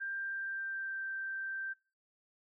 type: tone with pitch glide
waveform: sine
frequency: 1587 to 1566.1 Hz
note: G6 to G6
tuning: +21 to -2 cents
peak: -36 dBFS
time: 0-1.74 s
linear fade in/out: 20 ms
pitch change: -23 cents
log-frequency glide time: 0.14-1.04 s
effects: noise-tail reverb RT60 0.3 s tail -19 dB re dry